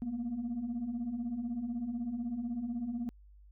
sine beating tone pair, 224.7 / 240.7 Hz, A3 / B3, +37 / -44 cents, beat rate 16 Hz, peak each -39 / -33 dBFS, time 0.02-3.09 s, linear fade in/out 0 ms, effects tanh soft clip ceiling -30 dBFS + added 50 Hz sine -54 dBFS peak until 3.51 s

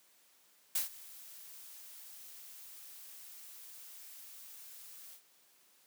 blue noise with ADSR envelope, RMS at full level -31 dBFS, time 0.75-5.22 s, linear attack 6 ms, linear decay 130 ms, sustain -21 dB, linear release 97 ms, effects white hiss -67 dBFS RMS until 5.86 s + high-pass 200 Hz 12 dB/octave

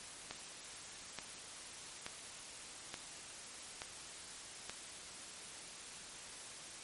click train, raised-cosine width 0.2 ms, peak -24 dBFS, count 6, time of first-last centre 0.31-4.696 s, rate 1.14 Hz, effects white hiss -50 dBFS RMS until 6.83 s + MP3 48 kbps

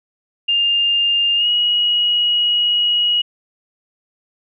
sine tone with pitch glide, 2807 to 2901 Hz, F7 to F#7, +8 to -35 cents, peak -13 dBFS, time 0.48-3.22 s, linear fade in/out 10 ms, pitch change +57 cents, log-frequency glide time 1.36-1.48 s, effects none

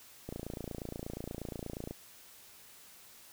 click train, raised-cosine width 2 ms, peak -26 dBFS, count 47, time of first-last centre 0.29-1.91 s, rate 28.4 Hz, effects white hiss -56 dBFS RMS until 3.32 s

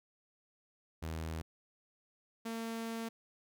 sawtooth tone pair in turn, 80.4 / 227.4 Hz, E2 / A#3, -43 / -43 cents, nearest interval octave + tritone, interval 1800 cents, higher second, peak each -34 / -34 dBFS, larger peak neither, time 1.02-1.42 / 2.45-3.09 s, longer second, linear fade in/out 10 ms, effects none

